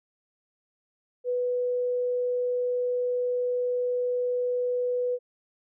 sine tone, 493.9 Hz, B4, in tune, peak -24 dBFS, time 1.24-5.19 s, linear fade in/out 50 ms, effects none

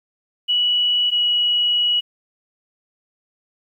sine tone pair in turn, 2939 / 2920 Hz, F#7 / F#7, -12 / -24 cents, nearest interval unison, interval 12 cents, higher first, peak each -15 dBFS, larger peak neither, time 0.48-1.11 / 1.11-2.01 s, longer second, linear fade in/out 20 ms, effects 9-bit

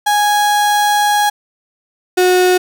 35% pulse tone pair in turn, 829 / 364.7 Hz, G#5 / F#4, -3 / -25 cents, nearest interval octave + major second, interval 1422 cents, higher first, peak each -9 / -7 dBFS, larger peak second, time 0.06-1.3 / 2.17-2.58 s, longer first, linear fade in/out 10 ms, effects none

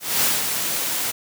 white noise with ADSR envelope, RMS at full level -18 dBFS, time 0-1.12 s, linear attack 220 ms, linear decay 200 ms, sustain -6 dB, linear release 17 ms, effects high-pass 100 Hz 12 dB/octave

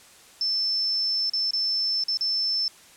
sine tone with dropouts, 5300 Hz, E8, 9 cents sharp, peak -22 dBFS, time 0.41-2.68 s, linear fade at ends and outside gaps 1 ms, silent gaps 1.297-1.335 / 1.508-1.534 / 2.038-2.083 / 2.172-2.209 s, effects white hiss -51 dBFS RMS until 2.96 s + low-pass 10000 Hz 12 dB/octave

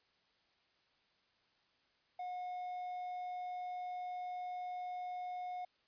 triangle tone, 724 Hz, F#5, 38 cents flat, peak -38 dBFS, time 2.19-5.65 s, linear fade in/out 5 ms, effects white hiss -74 dBFS RMS until 5.87 s + resampled to 11025 Hz

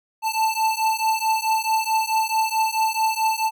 square beating tone pair, 880 / 884.6 Hz, A5 / A5, 0 / +9 cents, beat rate 4.6 Hz, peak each -23 dBFS, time 0.22-3.51 s, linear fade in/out 50 ms, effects none

